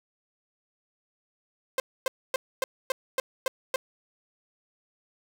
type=tone bursts; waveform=sawtooth; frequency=523.3 Hz; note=C5; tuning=in tune; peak=-20 dBFS; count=8; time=1.78-3.76 s; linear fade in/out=2 ms; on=20 ms; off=260 ms; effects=none